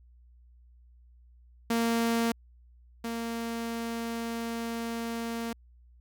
sawtooth tone pair in turn, 231 / 231 Hz, A#3 / A#3, -16 / -16 cents, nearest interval unison, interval 0 cents, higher neither, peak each -21 / -28 dBFS, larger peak first, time 1.7-2.32 / 3.04-5.53 s, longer second, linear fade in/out 5 ms, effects added 60 Hz sine -54 dBFS peak until 6 s

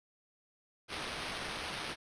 white noise with sample-and-hold, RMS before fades -40 dBFS, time 0.88-1.96 s, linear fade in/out 50 ms, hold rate 7350 Hz, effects resampled to 22050 Hz

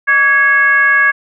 sine tone with frequency modulation, 1661.2 Hz, G#6, in tune, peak -7 dBFS, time 0.07-1.12 s, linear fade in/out 20 ms, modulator 520 Hz, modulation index 0.7, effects none

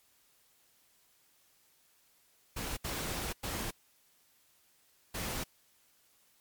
pink noise bursts at uneven times, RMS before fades -37 dBFS, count 4, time 2.56-2.77 / 2.84-3.33 / 3.43-3.71 / 5.14-5.44 s, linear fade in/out 10 ms, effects white hiss -68 dBFS RMS until 6.4 s + MP3 96 kbps

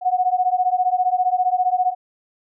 sine beating tone pair, 726 / 741 Hz, F#5 / F#5, -33 / +2 cents, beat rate 15 Hz, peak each -19 dBFS, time 0.01-1.95 s, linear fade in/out 50 ms, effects none

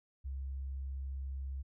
sine tone, 67.3 Hz, C2, 49 cents sharp, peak -37 dBFS, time 0.24-1.63 s, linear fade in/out 20 ms, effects none

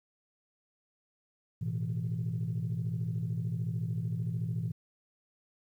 sine chord, A suspended second, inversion none, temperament equal, 110 / 123.47 / 164.81 Hz, A2 / B2 / E3, 0 / 0 / 0 cents, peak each -34 dBFS, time 1.61-4.72 s, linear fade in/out 10 ms, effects tanh soft clip ceiling -25 dBFS + 11-bit

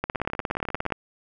two click trains, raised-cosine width 0.5 ms, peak -19 / -10 dBFS, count 16 / 16, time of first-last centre 0.15-0.904 / 0.04-0.922 s, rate 19.9 / 17 Hz, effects none

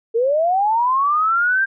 sine linear sweep, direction up, 440 to 1600 Hz, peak -14 dBFS, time 0.14-1.66 s, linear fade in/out 20 ms, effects none

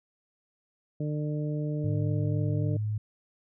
harmonic tone, 150 Hz, D3, 37 cents sharp, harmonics 1 / 2 / 3 / 4, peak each -29 / -35 / -39 / -41 dBFS, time 1-2.77 s, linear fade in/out 5 ms
sine tone, 106.5 Hz, G#2, 44 cents sharp, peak -27 dBFS, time 1.84-2.98 s, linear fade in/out 5 ms
effects none

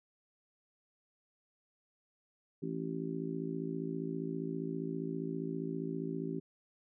harmonic tone, 55 Hz, A1, in tune, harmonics 3 / 4 / 5 / 6 / 7, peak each -40 / -45 / -40 / -45 / -41 dBFS, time 2.62-6.4 s, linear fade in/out 10 ms, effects none

